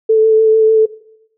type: tone with vibrato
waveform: sine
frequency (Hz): 440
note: A4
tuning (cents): 0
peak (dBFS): -6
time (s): 0.09-0.86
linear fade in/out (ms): 10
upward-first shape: sine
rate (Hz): 6.7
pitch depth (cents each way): 14
effects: noise-tail reverb RT60 0.7 s tail -17 dB re dry